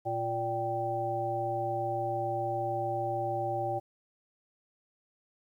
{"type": "harmonic tone with a mistuned harmonic", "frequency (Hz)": 116.54, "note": "A#2", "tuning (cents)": 0, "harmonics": [1, 3, 5, 7], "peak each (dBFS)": [-38, -37, -35, -32], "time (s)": [0.05, 3.8], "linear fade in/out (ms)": 20, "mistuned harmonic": 7, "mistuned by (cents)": -74, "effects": ["11-bit"]}